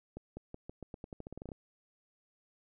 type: accelerating click train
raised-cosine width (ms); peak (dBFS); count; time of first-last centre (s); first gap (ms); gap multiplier
2; -30; 16; 0.17-1.518; 200; 0.87
effects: none